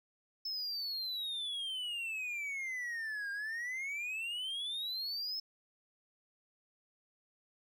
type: exponential two-way sweep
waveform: triangle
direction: down then up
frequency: 5274 to 1600 to 5274 Hz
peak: -35 dBFS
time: 0.45-5.4 s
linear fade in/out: 5 ms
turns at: 3.31 s
effects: none